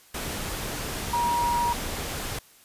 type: tone in noise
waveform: sine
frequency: 952 Hz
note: A#5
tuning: 36 cents sharp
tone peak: -22 dBFS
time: 1.13-1.73 s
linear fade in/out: 5 ms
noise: pink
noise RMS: -32 dBFS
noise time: 0.14-2.39 s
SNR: +7 dB
effects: white hiss -55 dBFS RMS until 2.64 s + resampled to 32000 Hz